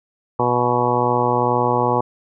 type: harmonic tone with a mistuned harmonic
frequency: 122.1 Hz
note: B2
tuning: 19 cents flat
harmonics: 1 / 2 / 3 / 4 / 5 / 6 / 7 / 8 / 9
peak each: -25 / -26 / -24 / -22 / -27 / -27 / -21 / -23 / -25 dBFS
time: 0.39-2.01 s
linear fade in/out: 5 ms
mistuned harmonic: 9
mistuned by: +20 cents
effects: none